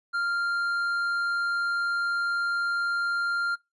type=tone with hard clipping; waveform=sine; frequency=1394 Hz; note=F6; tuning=4 cents flat; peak=-26 dBFS; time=0.13-3.56 s; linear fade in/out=20 ms; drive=5 dB; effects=noise-tail reverb RT60 0.2 s tail -22 dB re dry + resampled to 24000 Hz